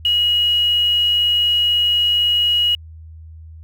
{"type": "tone with quantisation", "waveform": "sine", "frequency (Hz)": 2899, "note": "F#7", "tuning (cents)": -36, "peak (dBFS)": -13, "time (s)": [0.05, 2.75], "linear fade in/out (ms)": 2, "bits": 6, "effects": ["added 80 Hz sine -35 dBFS peak until 3.63 s"]}